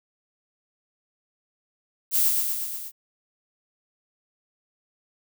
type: noise with echo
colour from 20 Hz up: violet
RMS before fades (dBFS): -21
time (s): 2.11-2.32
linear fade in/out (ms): 50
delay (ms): 120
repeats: 5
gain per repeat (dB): -3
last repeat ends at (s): 2.92
effects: none